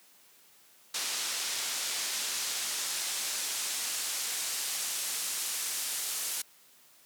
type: noise with band-pass filter sweep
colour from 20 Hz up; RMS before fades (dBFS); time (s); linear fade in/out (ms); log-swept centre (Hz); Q
pink; -34; 0.94-6.42; 5; 5600 to 9200; 0.76
effects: white hiss -60 dBFS RMS until 7.05 s + high-pass 150 Hz 12 dB/octave